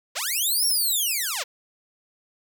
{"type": "linear two-way sweep", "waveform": "5% pulse", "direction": "up then down", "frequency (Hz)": [423.6, 5588, 423.6], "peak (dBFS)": -14, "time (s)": [0.15, 1.44], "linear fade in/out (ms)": 20, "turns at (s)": 0.66, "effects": []}